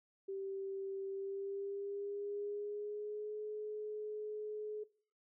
sine tone with pitch glide, 389.4 to 424.6 Hz, G4 to G#4, -12 to +38 cents, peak -39 dBFS, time 0.28-4.84 s, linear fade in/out 10 ms, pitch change +150 cents, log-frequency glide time 1.08-3.39 s, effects noise-tail reverb RT60 0.5 s tail -20 dB re dry

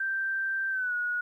sine tone with pitch glide, 1568 to 1454.6 Hz, G6 to F#6, 0 to -30 cents, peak -27 dBFS, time 0-1.21 s, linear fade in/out 5 ms, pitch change -130 cents, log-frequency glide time 0.7-0.94 s, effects 11-bit

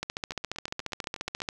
two click trains, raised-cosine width 0.2 ms, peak -14 / -23 dBFS, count 22 / 10, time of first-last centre 0.03-1.488 / 0.32-1.403 s, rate 14.4 / 8.31 Hz, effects none

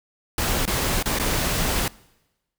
pink noise with dropouts, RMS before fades -23 dBFS, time 0.38-1.88 s, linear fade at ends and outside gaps 2 ms, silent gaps 0.654-0.676 / 1.027-1.057 / 1.188-1.197 s, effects noise-tail reverb RT60 1.0 s tail -23 dB re dry

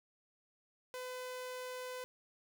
sawtooth tone, 505 Hz, B4, 39 cents sharp, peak -38 dBFS, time 0.94-2.04 s, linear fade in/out 0 ms, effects none

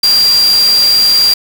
sine tone in noise, 4749 Hz, D8, 18 cents sharp, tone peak -6 dBFS, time 0.03-1.34 s, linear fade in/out 5 ms, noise white, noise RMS -19 dBFS, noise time 0.03-1.34 s, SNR +10 dB, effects none

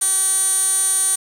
15% pulse tone with band-pass filter, 381.9 Hz, G4, 45 cents flat, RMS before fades -18 dBFS, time 0.01-1.16 s, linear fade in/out 10 ms, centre 9300 Hz, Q 9, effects 7-bit

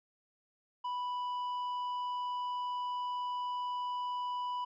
triangle tone with tanh clipping, 987.8 Hz, B5, in tune, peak -35 dBFS, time 0.84-4.65 s, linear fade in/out 10 ms, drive 10 dB, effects none

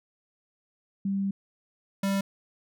sine / square tone pair in turn, 196.4 / 196.4 Hz, G3 / G3, +4 / +4 cents, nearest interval unison, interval 0 cents, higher neither, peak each -25 dBFS, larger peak neither, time 1.05-1.31 / 2.03-2.21 s, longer first, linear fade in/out 5 ms, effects none

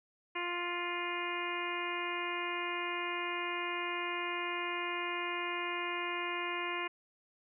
harmonic tone with a mistuned harmonic, 350 Hz, F4, 4 cents sharp, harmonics 1 / 2 / 3 / 4 / 5 / 6 / 7 / 8, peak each -41 / -46 / -39 / -47 / -44 / -41 / -42 / -45 dBFS, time 0.35-6.88 s, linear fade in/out 10 ms, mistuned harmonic 8, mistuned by +21 cents, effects none

